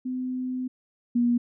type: tone pair in turn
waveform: sine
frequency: 254.7 / 240 Hz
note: C4 / B3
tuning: -46 / -49 cents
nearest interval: minor second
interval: 103 cents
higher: first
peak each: -27 / -19 dBFS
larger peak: second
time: 0.05-0.68 / 1.15-1.38 s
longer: first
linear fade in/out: 10 ms
effects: none